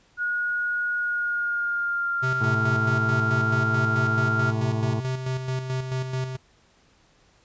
sine tone with pitch glide, 1446 to 1392.7 Hz, F#6 to F6, -40 to -5 cents, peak -23 dBFS, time 0.17-4.53 s, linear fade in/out 50 ms, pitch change -65 cents, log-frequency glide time 0.97-2.11 s
square tone with tremolo, 129.9 Hz, C3, 12 cents flat, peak -25 dBFS, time 2.22-6.37 s, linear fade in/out 20 ms, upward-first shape square, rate 4.6 Hz, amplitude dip 50%
harmonic tone, 110 Hz, A2, in tune, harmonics 1 / 2 / 3 / 4 / 6 / 7 / 8 / 9 / 10, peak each -25 / -31 / -35 / -37 / -41 / -42 / -43 / -44 / -45 dBFS, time 2.4-5.01 s, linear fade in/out 20 ms
effects pink hiss -60 dBFS RMS until 7.44 s + resampled to 16000 Hz

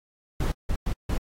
brown noise bursts at uneven times, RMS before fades -25 dBFS, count 4, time 0.4-0.52 / 0.69-0.76 / 0.86-0.93 / 1.09-1.18 s, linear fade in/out 5 ms, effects AAC 48 kbps

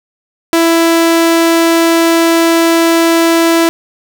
sawtooth tone, 332.1 Hz, E4, 13 cents sharp, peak -3 dBFS, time 0.53-3.69 s, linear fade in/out 0 ms, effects none

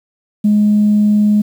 sine tone, 209.3 Hz, G#3, 14 cents sharp, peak -7 dBFS, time 0.44-1.42 s, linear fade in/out 10 ms, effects tanh soft clip ceiling -4 dBFS + 7-bit

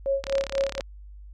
sine tone with tremolo, 548 Hz, C#5, 20 cents flat, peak -20 dBFS, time 0.06-0.8 s, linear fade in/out 0 ms, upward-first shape sine, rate 4.1 Hz, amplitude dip 100%
click train, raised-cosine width 0.2 ms, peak -14 dBFS, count 21, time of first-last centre 0.24-0.808 s, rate 35.2 Hz
effects added 50 Hz sine -41 dBFS peak until 1.33 s

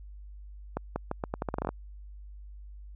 accelerating click train, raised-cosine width 1 ms, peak -16 dBFS, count 13, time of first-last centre 0.77-1.69 s, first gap 190 ms, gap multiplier 0.81, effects added 50 Hz sine -43 dBFS peak until 2.95 s

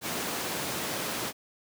pink high-pass noise, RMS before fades -33 dBFS, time 0.01-1.33 s, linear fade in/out 50 ms, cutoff 190 Hz, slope 12 dB/octave, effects none

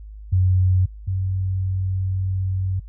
sine tone pair in turn, 92.5 / 94.33 Hz, F#2 / F#2, 0 / +34 cents, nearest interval unison, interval 34 cents, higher second, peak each -14 / -20 dBFS, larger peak first, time 0.32-0.86 / 1.07-2.8 s, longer second, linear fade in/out 10 ms, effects noise-tail reverb RT60 0.1 s tail -26 dB re dry + added 52 Hz sine -35 dBFS peak until 2.88 s

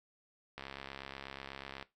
click train, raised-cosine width 0.3 ms, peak -27 dBFS, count 86, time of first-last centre 0.58-1.826 s, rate 68.2 Hz, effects noise-tail reverb RT60 0.2 s tail -17 dB re dry

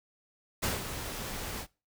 pink noise with ADSR envelope, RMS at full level -29 dBFS, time 0.62-1.67 s, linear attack 17 ms, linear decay 160 ms, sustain -9 dB, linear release 67 ms, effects noise-tail reverb RT60 0.3 s tail -22 dB re dry

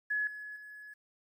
sine tone with level steps, 1696 Hz, G#6, 36 cents sharp, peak -29 / -41 / -46 dBFS, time 0.1-0.94 s, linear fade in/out 10 ms, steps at 0.27 / 0.56 s, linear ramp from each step 2 ms, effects 11-bit

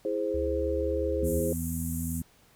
sine chord, E augmented, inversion none, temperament equal, 329.6 / 415.3 / 523.3 Hz, E4 / G#4 / B#4, 0 / 0 / 0 cents, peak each -33 / -31 / -30 dBFS, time 0.05-1.53 s, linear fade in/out 2 ms
sine tone with pitch glide, 72.3 to 73.73 Hz, D2 to D2, -27 to +7 cents, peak -32 dBFS, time 0.34-1.41 s, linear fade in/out 5 ms, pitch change +34 cents, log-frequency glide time 0.46-1.11 s
harmonic tone, 82.41 Hz, E2, in tune, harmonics 1 / 2 / 3, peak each -34 / -34 / -34 dBFS, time 1.22-2.22 s, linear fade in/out 5 ms
white band-pass noise, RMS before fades -41 dBFS, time 1.23-2.23 s, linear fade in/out 50 ms, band 6900 to 14000 Hz, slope 48 dB/octave
effects pink hiss -61 dBFS RMS until 2.55 s

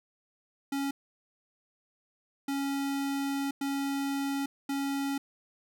square tone bursts at uneven times, 277.2 Hz, C#4, in tune, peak -30 dBFS, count 4, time 0.72-0.91 / 2.48-3.51 / 3.61-4.46 / 4.69-5.18 s, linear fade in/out 5 ms, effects none

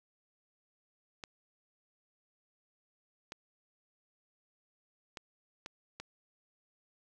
clicks, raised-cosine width 0.2 ms, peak -25 dBFS, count 5, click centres 1.238 / 3.321 / 5.172 / 5.661 / 6 s, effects none

